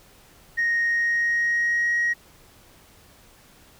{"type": "tone with pitch glide", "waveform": "sine", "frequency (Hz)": [1864.7, 1891.8], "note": ["A#6", "A#6"], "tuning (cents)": [0, 25], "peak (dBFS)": -18, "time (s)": [0.57, 2.14], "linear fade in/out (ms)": 20, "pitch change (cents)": 25, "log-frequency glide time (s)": [0.84, 1.96], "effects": ["tanh soft clip ceiling -17 dBFS", "pink hiss -53 dBFS RMS until 3.79 s"]}